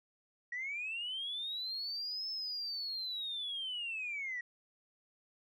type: linear two-way sweep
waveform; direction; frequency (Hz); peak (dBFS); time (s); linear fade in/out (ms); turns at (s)
sine; up then down; 1899 to 5274 to 1899; -36; 0.52-4.41; 5; 2.29
effects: tanh soft clip ceiling -32 dBFS